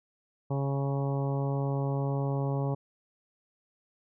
harmonic tone with a mistuned harmonic, 138.59 Hz, C#3, in tune, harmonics 1 / 2 / 3 / 4 / 5 / 6 / 7 / 8, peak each -28 / -37 / -37 / -38 / -43 / -42 / -45 / -47 dBFS, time 0.5-2.75 s, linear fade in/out 10 ms, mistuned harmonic 7, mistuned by -16 cents, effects none

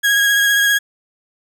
35% pulse tone with vibrato, 1645 Hz, G#6, 17 cents flat, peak -10 dBFS, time 0.03-0.79 s, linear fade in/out 20 ms, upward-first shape sine, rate 15 Hz, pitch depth 20 cents each way, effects none

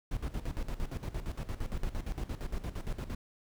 brown noise with tremolo, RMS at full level -34 dBFS, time 0.11-3.15 s, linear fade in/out 5 ms, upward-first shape square, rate 8.7 Hz, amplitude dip 75%, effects none

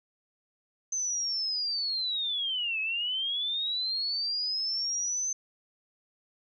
sine linear two-way sweep, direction down then up, 6230 to 2552 to 6230 Hz, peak -28 dBFS, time 0.92-5.33 s, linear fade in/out 5 ms, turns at 2.8 s, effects none

